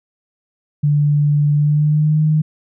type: tone with pitch glide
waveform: sine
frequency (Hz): 146.83 to 154.4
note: D3 to D#3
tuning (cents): 0 to -13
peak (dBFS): -11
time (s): 0.83-2.42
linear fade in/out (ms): 10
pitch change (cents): +87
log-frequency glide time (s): 1.54-2.22
effects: none